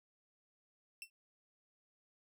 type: tone with exponential decay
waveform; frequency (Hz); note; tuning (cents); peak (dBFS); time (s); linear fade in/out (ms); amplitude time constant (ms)
sawtooth; 2691; E7; +35; -38; 1.02-1.1; 1; 17
effects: none